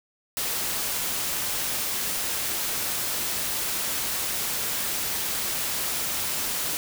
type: noise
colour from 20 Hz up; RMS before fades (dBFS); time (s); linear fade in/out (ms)
white; -28; 0.37-6.77; 0
effects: none